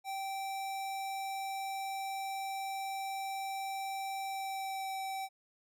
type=tone with pitch glide; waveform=square; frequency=778 to 771.3 Hz; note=G5 to G5; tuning=-13 to -28 cents; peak=-37 dBFS; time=0.04-5.29 s; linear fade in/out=50 ms; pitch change=-15 cents; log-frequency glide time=4.22-4.92 s; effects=none